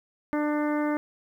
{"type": "harmonic tone", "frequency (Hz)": 297.9, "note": "D4", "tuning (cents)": 25, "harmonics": [1, 2, 3, 4, 5, 6, 7], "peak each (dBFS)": [-25, -31, -35, -37, -39, -41, -42], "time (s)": [0.33, 0.97], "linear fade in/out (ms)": 0, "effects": ["10-bit"]}